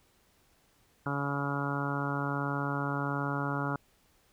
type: harmonic tone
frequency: 141.3 Hz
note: C#3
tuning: 34 cents sharp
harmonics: 1 / 2 / 3 / 4 / 5 / 6 / 7 / 8 / 9 / 10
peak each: -34 / -36 / -42 / -42 / -43 / -41 / -41 / -42 / -40 / -38 dBFS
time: 1.06-3.76 s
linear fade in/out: 2 ms
effects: pink hiss -67 dBFS RMS until 4.32 s